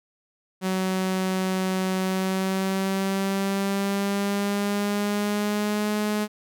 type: tone with pitch glide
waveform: sawtooth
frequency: 187.5 to 210.5 Hz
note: F#3 to G#3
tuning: +23 to +24 cents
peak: -19 dBFS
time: 0.61-6.28 s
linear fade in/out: 50 ms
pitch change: +201 cents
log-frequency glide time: 1.98-5.92 s
effects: none